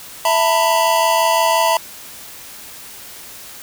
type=chord; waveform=square; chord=E suspended fourth; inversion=none; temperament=equal with one note detuned; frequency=659.3 / 902.1 / 987.8 Hz; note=E5 / A5 / B5; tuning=0 / +43 / 0 cents; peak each=-18 dBFS; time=0.25-1.77 s; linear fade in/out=2 ms; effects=white hiss -36 dBFS RMS until 3.62 s